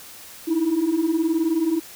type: beating tone pair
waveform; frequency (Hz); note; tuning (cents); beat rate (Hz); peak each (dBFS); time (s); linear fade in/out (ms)
sine; 310 / 329; D#4 / E4; -6 / -3; 19; -22 / -18; 0.47-1.8; 20
effects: tanh soft clip ceiling -15 dBFS + white hiss -42 dBFS RMS until 1.95 s